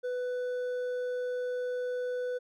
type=tone with hard clipping; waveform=triangle; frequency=497.2 Hz; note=B4; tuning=12 cents sharp; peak=-32 dBFS; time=0.03-2.39 s; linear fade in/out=20 ms; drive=8 dB; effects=none